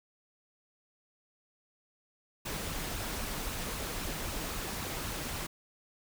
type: noise with flanger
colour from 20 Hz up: pink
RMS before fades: -37 dBFS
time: 2.45-5.47 s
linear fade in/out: 10 ms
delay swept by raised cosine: 0.72 to 6.42 ms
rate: 3.8 Hz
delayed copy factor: +0.5
effects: none